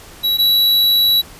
square tone pair in turn, 3900 / 3918 Hz, B7 / B7, -23 / -15 cents, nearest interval unison, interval 8 cents, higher second, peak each -14 / -11 dBFS, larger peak second, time 0.23-0.38 / 0.38-1.22 s, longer second, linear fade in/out 20 ms, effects pink hiss -39 dBFS RMS until 1.39 s + resampled to 32000 Hz

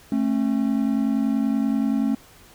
triangle tone pair together, 219.5 / 270 Hz, A3 / C#4, -4 / -45 cents, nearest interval major third, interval 359 cents, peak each -20 dBFS, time 0.12-2.15 s, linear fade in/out 2 ms, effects pink hiss -50 dBFS RMS until 2.54 s

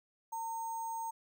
sine tone with sample-and-hold, 910 Hz, A#5, 42 cents flat, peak -36 dBFS, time 0.32-1.11 s, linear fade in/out 10 ms, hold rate 7350 Hz, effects none

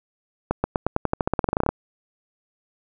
accelerating click train, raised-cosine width 1 ms, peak -6 dBFS, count 19, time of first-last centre 0.51-1.69 s, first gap 130 ms, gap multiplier 0.91, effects none

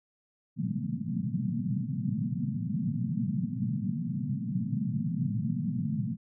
white band-pass noise, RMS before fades -31 dBFS, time 0.56-6.17 s, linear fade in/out 50 ms, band 110 to 240 Hz, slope 96 dB/octave, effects none

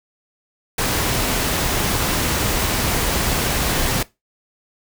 pink noise, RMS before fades -20 dBFS, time 0.78-4.03 s, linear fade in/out 5 ms, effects noise-tail reverb RT60 0.2 s tail -19 dB re dry

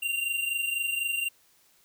square tone pair together, 2770 / 2794 Hz, F7 / F7, -15 / 0 cents, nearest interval unison, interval 15 cents, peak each -29 / -34 dBFS, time 0.02-1.29 s, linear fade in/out 10 ms, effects white hiss -63 dBFS RMS until 1.84 s

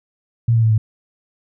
sine tone with pitch steps, 116.54 / 113.94 / 111.41 / 108.92 Hz, A#2 / A#2 / A2 / A2, 0 / -39 / +22 / -17 cents, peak -11 dBFS, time 0.48-0.78 s, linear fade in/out 5 ms, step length 75 ms, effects none

